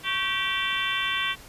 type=harmonic tone with a mistuned harmonic; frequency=387.9 Hz; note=G4; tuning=18 cents flat; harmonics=3 / 4 / 5 / 6 / 7 / 8 / 9; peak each=-32 / -32 / -32 / -32 / -32 / -32 / -32 dBFS; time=0.03-1.36 s; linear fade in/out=50 ms; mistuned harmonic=3; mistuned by=-76 cents; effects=pink hiss -47 dBFS RMS until 1.48 s + resampled to 32000 Hz